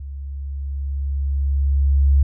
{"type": "tone with level ramp", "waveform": "sine", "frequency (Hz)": 69.3, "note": "C#2", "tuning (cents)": 0, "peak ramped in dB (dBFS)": [-29, -10], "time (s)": [0, 2.23], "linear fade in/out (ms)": 5, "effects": []}